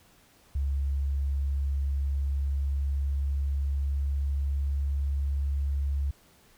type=tone with pitch glide; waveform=sine; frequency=69.3 to 69.94 Hz; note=C#2 to C#2; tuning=0 to +16 cents; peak=-25 dBFS; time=0.55-6.11 s; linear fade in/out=5 ms; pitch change=+16 cents; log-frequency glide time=2-5.11 s; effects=pink hiss -60 dBFS RMS until 6.57 s